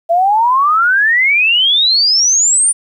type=exponential sweep; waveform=sine; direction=up; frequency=659.3 to 9397 Hz; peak=-8 dBFS; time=0.09-2.73 s; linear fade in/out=20 ms; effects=8-bit